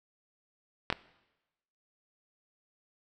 clicks, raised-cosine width 0.3 ms, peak -11 dBFS, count 2, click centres 0.902 / 0.926 s, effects noise-tail reverb RT60 1.0 s tail -20 dB re dry

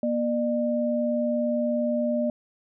sine tone pair together, 238.7 / 601.5 Hz, A#3 / D5, +41 / +41 cents, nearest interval octave + major third, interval 1600 cents, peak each -25 dBFS, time 0.03-2.3 s, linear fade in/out 2 ms, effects none

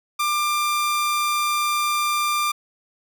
sawtooth tone, 1191 Hz, D6, 24 cents sharp, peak -16 dBFS, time 0.19-2.52 s, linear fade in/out 10 ms, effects none

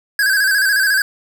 square tone with vibrato, 1600 Hz, G6, 35 cents sharp, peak -13 dBFS, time 0.19-1.02 s, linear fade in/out 2 ms, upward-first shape square, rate 14 Hz, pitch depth 60 cents each way, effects 7-bit

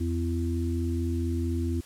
harmonic tone, 84.4 Hz, E2, 41 cents sharp, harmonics 1 / 3 / 4, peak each -27 / -32 / -33 dBFS, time 0-1.81 s, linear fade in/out 10 ms, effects white hiss -52 dBFS RMS until 1.85 s + low-pass 11000 Hz 12 dB/octave

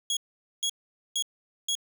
25% pulse tone bursts, 3322 Hz, G#7, in tune, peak -22 dBFS, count 4, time 0.1-1.752 s, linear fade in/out 2 ms, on 68 ms, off 460 ms, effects none

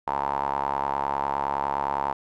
sawtooth tone with band-pass filter, 69.8 Hz, C#2, 13 cents sharp, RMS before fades -27 dBFS, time 0.07-2.13 s, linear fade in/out 5 ms, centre 910 Hz, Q 7.1, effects none

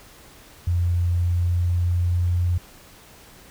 sine tone with pitch glide, 87.31 to 88.12 Hz, F2 to F2, 0 to +16 cents, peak -18 dBFS, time 0.67-2.58 s, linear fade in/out 5 ms, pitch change +16 cents, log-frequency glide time 1.08-2.19 s, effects pink hiss -48 dBFS RMS until 3.5 s

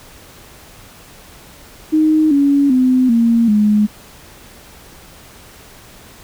sine tone with pitch steps, 311.1 / 282 / 255.6 / 231.7 / 210 Hz, D#4 / C#4 / C4 / A#3 / G#3, 0 / +30 / -40 / -10 / +19 cents, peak -9 dBFS, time 1.92-3.87 s, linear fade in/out 20 ms, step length 390 ms, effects pink hiss -41 dBFS RMS until 6.23 s

